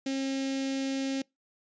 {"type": "tone with notch filter", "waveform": "sawtooth", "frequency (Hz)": 269.5, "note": "C#4", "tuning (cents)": -49, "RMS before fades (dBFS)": -31, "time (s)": [0.06, 1.22], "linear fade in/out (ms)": 5, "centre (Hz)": 1100, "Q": 0.53, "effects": ["noise-tail reverb RT60 0.2 s tail -25 dB re dry", "resampled to 16000 Hz"]}